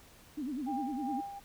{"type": "tone with vibrato", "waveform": "sine", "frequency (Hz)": 273.4, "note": "C#4", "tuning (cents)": -24, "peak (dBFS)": -34, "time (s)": [0.37, 1.21], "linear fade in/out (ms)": 10, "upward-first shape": "sine", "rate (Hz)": 9.9, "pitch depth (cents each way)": 210}
{"type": "tone with tremolo", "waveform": "sine", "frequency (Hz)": 800, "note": "G5", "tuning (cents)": 35, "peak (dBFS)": -34, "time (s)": [0.66, 1.4], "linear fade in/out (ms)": 20, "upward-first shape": "sine", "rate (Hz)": 2.6, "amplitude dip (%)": 60}
{"effects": ["pink hiss -58 dBFS RMS until 1.44 s"]}